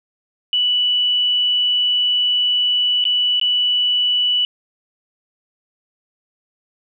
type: tone with dropouts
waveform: sine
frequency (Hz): 2960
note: F#7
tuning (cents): 0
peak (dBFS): -14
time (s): 0.53-4.45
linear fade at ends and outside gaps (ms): 1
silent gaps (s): 3.041-3.052 / 3.398-3.413
effects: none